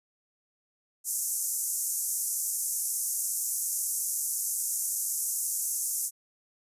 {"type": "band-pass noise", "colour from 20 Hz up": "white", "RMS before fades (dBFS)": -31, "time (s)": [1.04, 6.11], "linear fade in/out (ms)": 50, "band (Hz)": [6100, 13000], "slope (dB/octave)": 48, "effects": ["resampled to 32000 Hz"]}